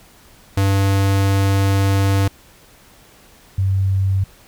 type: tone pair in turn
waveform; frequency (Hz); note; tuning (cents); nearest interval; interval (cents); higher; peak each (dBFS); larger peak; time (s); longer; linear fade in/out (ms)
square / sine; 98 / 96.21; G2 / G2; 0 / -32; unison; 32; first; -14; neither; 0.57-2.28 / 3.58-4.24; first; 5
effects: pink hiss -48 dBFS RMS until 4.47 s